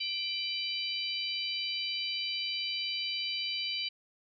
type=harmonic tone with a mistuned harmonic; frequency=784 Hz; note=G5; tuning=in tune; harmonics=3 / 4 / 5 / 6; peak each=-39 / -35 / -39 / -38 dBFS; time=0-3.89 s; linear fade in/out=10 ms; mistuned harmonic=4; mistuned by=-74 cents; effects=none